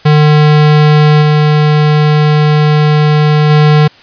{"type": "tone with level steps", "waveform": "square", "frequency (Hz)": 150.8, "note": "D3", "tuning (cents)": 46, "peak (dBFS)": [-4, -6, -4], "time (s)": [0.05, 3.88], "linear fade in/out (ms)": 10, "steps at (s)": [1.21, 3.49], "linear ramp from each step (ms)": 20, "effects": ["white hiss -39 dBFS RMS until 4.02 s", "resampled to 11025 Hz"]}